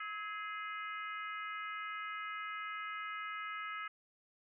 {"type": "harmonic tone with a mistuned harmonic", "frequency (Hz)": 415.3, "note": "G#4", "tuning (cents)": 0, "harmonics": [3, 4, 5, 6, 7], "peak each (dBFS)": [-42, -47, -46, -53, -54], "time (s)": [0, 3.88], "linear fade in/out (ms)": 5, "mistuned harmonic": 3, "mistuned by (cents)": 53, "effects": []}